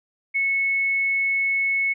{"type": "tone", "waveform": "sine", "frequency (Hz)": 2200, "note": "C#7", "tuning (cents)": -14, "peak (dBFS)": -19, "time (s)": [0.34, 1.94], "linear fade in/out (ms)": 20, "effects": []}